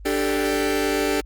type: chord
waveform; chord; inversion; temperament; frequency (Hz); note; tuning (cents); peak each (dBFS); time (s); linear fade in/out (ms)
sawtooth; D suspended fourth; none; just; 293.7 / 391.6 / 440.5; D4 / G4 / A4; 0 / -2 / +2; -20 / -20 / -21; 0.05-1.21; 10
effects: added 50 Hz sine -37 dBFS peak until 1.25 s + Opus 24 kbps